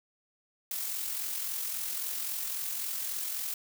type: noise with amplitude modulation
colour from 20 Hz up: blue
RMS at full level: -33 dBFS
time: 0.71-3.54 s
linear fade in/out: 2 ms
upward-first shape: sine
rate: 43.7 Hz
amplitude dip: 40%
effects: none